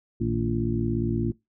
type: harmonic tone with a mistuned harmonic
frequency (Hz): 57.2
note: A#1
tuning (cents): -32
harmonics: 1 / 2 / 3 / 4 / 5 / 6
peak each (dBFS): -33 / -28 / -34 / -28 / -32 / -30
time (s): 0.2-1.32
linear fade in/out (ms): 10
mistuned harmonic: 3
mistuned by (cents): -140
effects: noise-tail reverb RT60 0.2 s tail -22 dB re dry